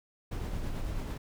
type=noise with tremolo; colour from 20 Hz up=brown; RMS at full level=-33 dBFS; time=0.31-1.18 s; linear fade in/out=10 ms; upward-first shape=triangle; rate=9.1 Hz; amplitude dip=35%; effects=none